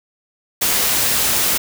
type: noise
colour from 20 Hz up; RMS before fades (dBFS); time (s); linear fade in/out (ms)
white; -17; 0.61-1.58; 10
effects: none